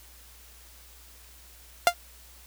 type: tone with exponential decay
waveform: sawtooth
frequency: 697 Hz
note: F5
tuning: 4 cents flat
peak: -8 dBFS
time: 1.87-1.94 s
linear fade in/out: 1 ms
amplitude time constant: 15 ms
effects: added 60 Hz sine -53 dBFS peak until 2.46 s + white hiss -53 dBFS RMS until 2.46 s